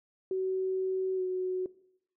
sine tone with pitch glide, 376.8 to 369.7 Hz, F#4 to F#4, +32 to -1 cents, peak -28 dBFS, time 0.31-1.66 s, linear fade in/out 2 ms, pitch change -33 cents, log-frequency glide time 1.16-1.21 s, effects noise-tail reverb RT60 0.7 s tail -19 dB re dry

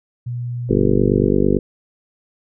sine tone, 121.3 Hz, B2, 31 cents flat, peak -22 dBFS, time 0.26-1.28 s, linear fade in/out 10 ms
harmonic tone, 49 Hz, G1, in tune, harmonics 1 / 2 / 3 / 4 / 5 / 6 / 7 / 8 / 9 / 10, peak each -24 / -26 / -23 / -21 / -20 / -26 / -21 / -20 / -22 / -26 dBFS, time 0.69-1.59 s, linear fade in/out 10 ms
effects none

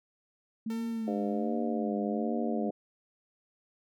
sine tone with vibrato, 220 Hz, A3, in tune, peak -31 dBFS, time 0.66-2.7 s, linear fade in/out 5 ms, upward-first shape sine, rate 1.3 Hz, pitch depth 93 cents each way
sawtooth tone with exponential decay, 451.3 Hz, A4, 44 cents sharp, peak -37 dBFS, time 0.7-1.99 s, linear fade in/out 2 ms, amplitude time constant 280 ms
harmonic tone, 101.1 Hz, G#2, 46 cents flat, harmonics 3 / 4 / 5 / 6 / 7, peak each -36 / -37 / -38 / -39 / -39 dBFS, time 1.07-2.71 s, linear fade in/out 10 ms
effects none

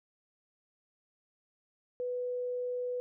sine tone, 494.9 Hz, B4, 4 cents sharp, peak -32 dBFS, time 2-3 s, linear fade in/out 0 ms, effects none

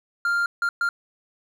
triangle tone bursts at uneven times, 1396.9 Hz, F6, in tune, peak -18 dBFS, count 3, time 0.25-0.46 / 0.62-0.69 / 0.81-0.89 s, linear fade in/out 2 ms, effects none

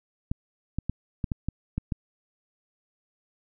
clicks, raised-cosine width 5 ms, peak -15 dBFS, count 8, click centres 0.315 / 0.786 / 0.896 / 1.242 / 1.318 / 1.486 / 1.78 / 1.922 s, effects none

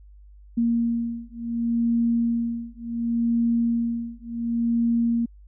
sine beating tone pair, 233.1 / 233.79 Hz, A#3 / A#3, 0 / +5 cents, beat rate 0.69 Hz, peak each -24 dBFS, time 0.57-5.26 s, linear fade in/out 10 ms, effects added 50 Hz sine -45 dBFS peak until 5.47 s

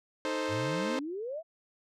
sawtooth chord, A diminished, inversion second, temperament equal, 311.1 / 440 / 523.3 Hz, Eb4 / A4 / C5, 0 / 0 / 0 cents, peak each -31 / -34 / -29 dBFS, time 0.25-0.99 s, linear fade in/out 0 ms
sine exponential sweep, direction up, 94.5 to 682 Hz, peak -34 dBFS, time 0.48-1.43 s, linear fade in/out 50 ms
effects low-pass 6000 Hz 12 dB/octave

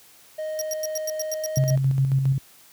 triangle tone with pitch glide, 622 to 626 Hz, D#5 to D#5, -1 to +10 cents, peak -25 dBFS, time 0.38-1.76 s, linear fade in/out 10 ms, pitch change +11 cents, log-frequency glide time 1.25-1.64 s
sawtooth tone bursts, 5650 Hz, F8, 19 cents sharp, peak -24 dBFS, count 10, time 0.59-1.703 s, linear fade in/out 0 ms, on 24 ms, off 97 ms
sine tone with tremolo, 134.7 Hz, C#3, 49 cents flat, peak -16 dBFS, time 1.57-2.38 s, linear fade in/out 2 ms, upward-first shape square, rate 7.3 Hz, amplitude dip 40%
effects white hiss -52 dBFS RMS until 2.72 s + high-pass 60 Hz 12 dB/octave

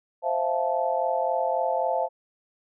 sine chord, F major seventh, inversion second, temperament just, 523.8 / 654.8 / 698.5 / 873.1 Hz, C5 / E5 / F5 / A5, +2 / -12 / 0 / -14 cents, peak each -28 dBFS, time 0.22-2.09 s, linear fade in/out 50 ms, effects none

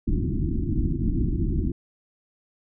pink low-pass noise, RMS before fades -24 dBFS, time 0.07-1.72 s, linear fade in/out 5 ms, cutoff 350 Hz, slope 96 dB/octave, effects none

